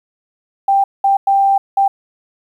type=tone bursts at uneven times; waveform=sine; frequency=788 Hz; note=G5; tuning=9 cents sharp; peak=-9 dBFS; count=4; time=0.68-0.84 / 1.04-1.17 / 1.27-1.58 / 1.77-1.88 s; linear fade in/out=5 ms; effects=8-bit